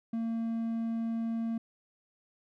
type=tone; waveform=triangle; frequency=228 Hz; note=A#3; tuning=38 cents flat; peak=-28 dBFS; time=0.13-1.58 s; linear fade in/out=5 ms; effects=none